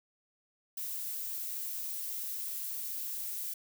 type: noise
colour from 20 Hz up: violet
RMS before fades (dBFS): -38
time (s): 0.77-3.54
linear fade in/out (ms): 5
effects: none